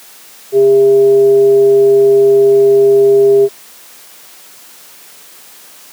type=tone with frequency modulation; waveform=sine; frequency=402.7 Hz; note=G4; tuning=47 cents sharp; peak=-4 dBFS; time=0.52-3.49 s; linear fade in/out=50 ms; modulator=263 Hz; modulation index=0.24; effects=white hiss -38 dBFS RMS until 5.92 s + high-pass 200 Hz 12 dB/octave